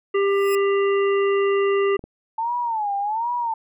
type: harmonic tone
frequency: 397 Hz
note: G4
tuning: 22 cents sharp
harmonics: 1 / 3 / 5 / 7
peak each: -17 / -27 / -31 / -34 dBFS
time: 0.14-1.97 s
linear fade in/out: 10 ms
type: tone with exponential growth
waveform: 5% pulse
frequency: 2545 Hz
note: D#7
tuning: 39 cents sharp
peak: -19 dBFS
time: 0.26-0.55 s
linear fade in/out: 0 ms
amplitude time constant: 62 ms
type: clicks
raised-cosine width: 2 ms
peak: -23 dBFS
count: 2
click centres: 1.993 / 2.04 s
type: tone with vibrato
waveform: sine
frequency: 880 Hz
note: A5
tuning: in tune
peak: -21 dBFS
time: 2.38-3.54 s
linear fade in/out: 5 ms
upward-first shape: sine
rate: 1.3 Hz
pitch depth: 170 cents each way
effects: none

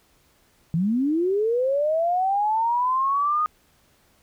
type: linear sweep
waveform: sine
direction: up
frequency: 155.56 to 1244.5 Hz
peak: -19 dBFS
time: 0.74-3.46 s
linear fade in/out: 0 ms
effects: pink hiss -61 dBFS RMS until 4.22 s

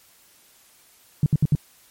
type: tone bursts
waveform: sine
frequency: 148.1 Hz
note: D3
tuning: 15 cents sharp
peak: -13 dBFS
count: 4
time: 1.23-1.552 s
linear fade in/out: 2 ms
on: 31 ms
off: 66 ms
effects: white hiss -55 dBFS RMS until 1.9 s + MP3 64 kbps

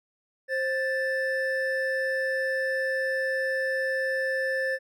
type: tone pair together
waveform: triangle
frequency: 528.1 / 1759 Hz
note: C5 / A6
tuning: +16 / -1 cents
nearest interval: octave + major sixth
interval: 2083 cents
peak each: -26 dBFS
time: 0.48-4.79 s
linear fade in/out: 50 ms
effects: none

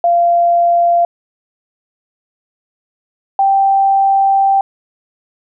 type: tone pair in turn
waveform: sine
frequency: 690 / 783 Hz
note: F5 / G5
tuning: -21 / -2 cents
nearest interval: major second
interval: 219 cents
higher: second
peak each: -8 dBFS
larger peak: neither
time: 0.04-1.05 / 3.39-4.61 s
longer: second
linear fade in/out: 2 ms
effects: none

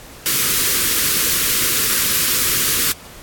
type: band-stop noise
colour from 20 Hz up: white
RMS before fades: -17 dBFS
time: 0.26-2.92 s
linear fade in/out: 0 ms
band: 510 to 1100 Hz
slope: 48 dB/octave
effects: pink hiss -39 dBFS RMS until 3.22 s + AAC 64 kbps

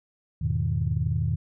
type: chord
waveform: sine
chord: E major seventh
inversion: none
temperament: equal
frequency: 82.41 / 103.83 / 123.47 / 155.56 Hz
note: E2 / G#2 / B2 / D#3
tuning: 0 / 0 / 0 / 0 cents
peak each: -28 dBFS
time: 0.41-1.36 s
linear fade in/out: 10 ms
effects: tanh soft clip ceiling -13 dBFS

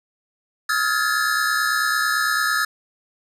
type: tone cluster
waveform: square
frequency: 1274 / 1399 / 1671 / 1740 Hz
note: D#6 / F6 / G#6 / A6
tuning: +41 / +3 / +10 / -20 cents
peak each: -25 dBFS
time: 0.69-2.65 s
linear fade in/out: 5 ms
effects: resampled to 32000 Hz + 8-bit

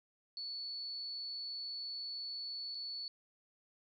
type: tone with dropouts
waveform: sine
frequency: 4437 Hz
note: C#8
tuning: 1 cent sharp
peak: -40 dBFS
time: 0.37-3.08 s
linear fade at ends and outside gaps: 1 ms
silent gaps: 2.747-2.751 s
effects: none

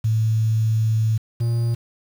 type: tone pair in turn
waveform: sine / triangle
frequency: 110.6 / 117.18 Hz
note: A2 / A#2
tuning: +9 / +9 cents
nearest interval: minor second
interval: 100 cents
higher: second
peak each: -16 dBFS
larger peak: neither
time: 0.04-1.18 / 1.4-1.75 s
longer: first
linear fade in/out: 10 ms
effects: 7-bit

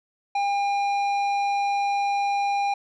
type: tone with tanh clipping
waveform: triangle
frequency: 804 Hz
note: G5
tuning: 44 cents sharp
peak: -23 dBFS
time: 0.35-2.74 s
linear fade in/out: 5 ms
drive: 15 dB
effects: none

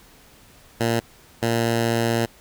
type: tone bursts at uneven times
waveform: 10% pulse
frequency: 115.9 Hz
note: A#2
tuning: 10 cents flat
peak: -11 dBFS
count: 2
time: 0.8-1 / 1.42-2.26 s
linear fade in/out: 10 ms
effects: pink hiss -51 dBFS RMS until 2.4 s

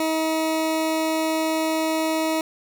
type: tone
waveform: 20% pulse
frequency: 318.5 Hz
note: D#4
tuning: 41 cents sharp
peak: -16 dBFS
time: 0-2.41 s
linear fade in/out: 2 ms
effects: none

